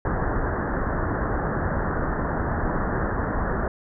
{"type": "low-pass noise", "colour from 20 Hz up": "pink", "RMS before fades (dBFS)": -25, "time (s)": [0.05, 3.68], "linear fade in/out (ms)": 2, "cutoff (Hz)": 1800, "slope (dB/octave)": 96, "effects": []}